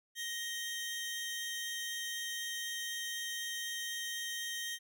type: tone pair together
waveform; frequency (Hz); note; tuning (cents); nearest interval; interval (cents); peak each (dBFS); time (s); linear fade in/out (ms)
sawtooth; 1872 / 3148; A#6 / G7; +7 / +7; major sixth; 900; -37 / -37; 0.15-4.79; 50
effects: none